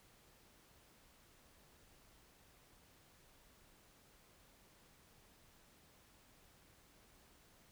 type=silence; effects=pink hiss -67 dBFS RMS until 7.71 s